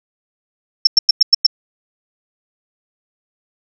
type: tone bursts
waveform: sine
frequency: 5390 Hz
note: E8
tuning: 38 cents sharp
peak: -4 dBFS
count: 6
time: 0.85-1.466 s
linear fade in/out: 5 ms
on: 21 ms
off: 98 ms
effects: none